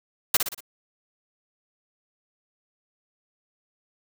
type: noise with echo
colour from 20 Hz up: white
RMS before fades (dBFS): -18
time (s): 0.34-0.37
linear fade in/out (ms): 5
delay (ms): 59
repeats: 4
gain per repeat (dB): -6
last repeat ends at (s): 0.606
effects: none